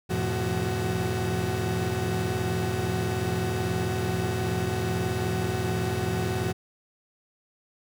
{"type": "tone cluster", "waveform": "35% pulse", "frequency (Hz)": [86.9, 107.6, 126.1, 171.3, 373.5], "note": ["F2", "A2", "B2", "F3", "F#4"], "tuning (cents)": [-8, -38, 36, -33, 16], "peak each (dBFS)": [-32, -29, -32, -31, -29], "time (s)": [0.09, 6.53], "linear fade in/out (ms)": 20, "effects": []}